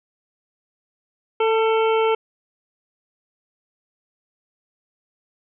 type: harmonic tone with a mistuned harmonic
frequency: 444.6 Hz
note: A4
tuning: 18 cents sharp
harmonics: 1 / 2 / 3 / 5 / 6 / 7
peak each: -17 / -23 / -27 / -31 / -33 / -34 dBFS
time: 1.4-2.15 s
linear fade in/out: 5 ms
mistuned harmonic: 3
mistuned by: +20 cents
effects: none